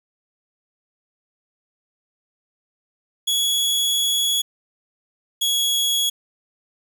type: tone pair in turn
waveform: sawtooth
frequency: 3363 / 3342 Hz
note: G#7 / G#7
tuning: +21 / +10 cents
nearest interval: unison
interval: 11 cents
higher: first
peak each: -15 dBFS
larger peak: neither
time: 3.27-4.42 / 5.41-6.1 s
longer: first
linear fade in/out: 10 ms
effects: 8-bit